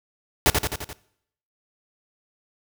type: noise with echo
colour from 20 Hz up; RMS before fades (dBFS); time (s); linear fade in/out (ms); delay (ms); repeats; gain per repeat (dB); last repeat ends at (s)
pink; -17; 0.46-0.5; 0; 86; 5; -4; 0.93
effects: noise-tail reverb RT60 0.7 s tail -20 dB re dry